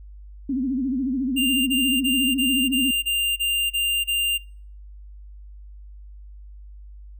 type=tone with vibrato; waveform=sine; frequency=261.6 Hz; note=C4; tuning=in tune; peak=-21 dBFS; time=0.49-2.91 s; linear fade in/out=5 ms; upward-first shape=sine; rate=14 Hz; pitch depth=130 cents each way
type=tone bursts; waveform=square; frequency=2794 Hz; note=F7; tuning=in tune; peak=-21 dBFS; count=9; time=1.36-4.382 s; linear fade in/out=20 ms; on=310 ms; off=29 ms
effects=noise-tail reverb RT60 0.5 s tail -24 dB re dry + added 50 Hz sine -39 dBFS peak until 7.19 s